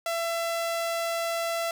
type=tone; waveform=sawtooth; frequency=671 Hz; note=E5; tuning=31 cents sharp; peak=-23 dBFS; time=0.06-1.71 s; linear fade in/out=2 ms; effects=none